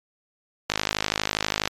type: click train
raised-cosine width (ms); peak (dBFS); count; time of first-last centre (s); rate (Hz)
0.2; -4; 52; 0.7-1.675; 52.3
effects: MP3 96 kbps